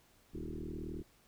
sine tone with frequency modulation, 188.4 Hz, F#3, 32 cents sharp, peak -39 dBFS, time 0.33-1.03 s, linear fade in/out 20 ms, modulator 39.2 Hz, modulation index 4.9, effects pink hiss -67 dBFS RMS until 1.27 s

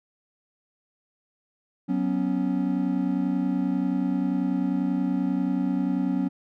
triangle chord, F# suspended fourth, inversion none, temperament equal, 185 / 246.9 / 277.2 Hz, F#3 / B3 / C#4, 0 / 0 / 0 cents, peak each -25 / -26 / -24 dBFS, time 1.88-6.29 s, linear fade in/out 20 ms, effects none

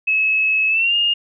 sine tone with pitch glide, 2583 to 2833 Hz, E7 to F7, -36 to +24 cents, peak -14 dBFS, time 0.07-1.14 s, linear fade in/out 10 ms, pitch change +160 cents, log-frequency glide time 0.69-0.95 s, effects none

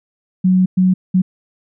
sine tone bursts at uneven times, 185 Hz, F#3, in tune, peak -9 dBFS, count 3, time 0.44-0.66 / 0.77-0.94 / 1.14-1.22 s, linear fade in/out 10 ms, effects none

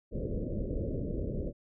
pink low-pass noise, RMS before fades -34 dBFS, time 0.11-1.53 s, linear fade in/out 50 ms, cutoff 590 Hz, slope 96 dB/octave, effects none

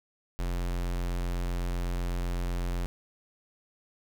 square tone, 43.98 Hz, F1, 13 cents sharp, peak -29 dBFS, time 0.39-2.86 s, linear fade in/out 0 ms, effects 10-bit

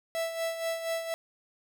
45% pulse tone with tremolo, 659.3 Hz, E5, in tune, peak -28 dBFS, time 0.15-1.14 s, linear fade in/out 0 ms, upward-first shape sine, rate 4.2 Hz, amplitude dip 60%, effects none

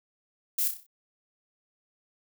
violet noise with echo, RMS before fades -27 dBFS, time 0.58-0.68 s, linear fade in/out 5 ms, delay 31 ms, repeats 6, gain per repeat -6 dB, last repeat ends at 0.866 s, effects none

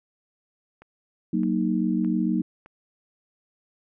click train, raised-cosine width 0.5 ms, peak -32 dBFS, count 4, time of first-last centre 0.82-2.66 s, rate 1.63 Hz
sine chord, D# minor, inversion first, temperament just, 186.68 / 233.3 / 311.1 Hz, F#3 / A#3 / D#4, +16 / +2 / 0 cents, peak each -25 / -25 / -26 dBFS, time 1.33-2.42 s, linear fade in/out 5 ms
effects none

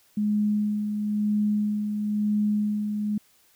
sine tone with tremolo, 209.4 Hz, G#3, 15 cents sharp, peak -20 dBFS, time 0.17-3.18 s, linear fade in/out 5 ms, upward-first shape sine, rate 1 Hz, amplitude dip 45%, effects white hiss -61 dBFS RMS until 3.55 s

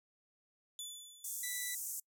20% pulse tone with exponential decay, 3474 Hz, A7, 23 cents flat, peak -35 dBFS, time 0.79-1.81 s, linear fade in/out 1 ms, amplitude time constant 220 ms
pink band-pass noise, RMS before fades -42 dBFS, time 1.24-2 s, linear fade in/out 5 ms, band 6400 to 16000 Hz, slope 48 dB/octave
15% pulse tone, 1975.5 Hz, B6, in tune, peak -35 dBFS, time 1.43-1.75 s, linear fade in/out 5 ms
effects noise-tail reverb RT60 0.1 s tail -25 dB re dry

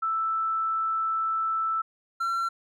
sine / triangle tone pair in turn, 1321 / 1357.4 Hz, E6 / F6, +3 / -50 cents, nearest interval unison, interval 47 cents, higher second, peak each -24 / -23 dBFS, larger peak second, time 0.02-1.82 / 2.2-2.49 s, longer first, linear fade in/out 10 ms, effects none

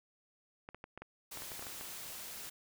clicks, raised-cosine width 0.5 ms, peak -31 dBFS, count 12, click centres 0.689 / 0.746 / 0.841 / 0.976 / 1.02 / 1.373 / 1.421 / 1.518 / 1.594 / 1.625 / 1.668 / 1.811 s
white noise, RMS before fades -46 dBFS, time 1.31-2.5 s, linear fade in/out 10 ms
effects none

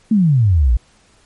sine exponential sweep, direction down, 230 to 52.5 Hz, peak -9 dBFS, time 0.11-0.77 s, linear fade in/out 5 ms, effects pink hiss -53 dBFS RMS until 1.25 s + MP3 48 kbps

